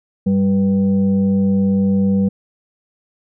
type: tone with frequency modulation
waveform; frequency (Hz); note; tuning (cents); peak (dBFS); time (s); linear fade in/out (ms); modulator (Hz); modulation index
sine; 195.5; G3; -4; -12; 0.26-2.29; 10; 293; 0.45
effects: none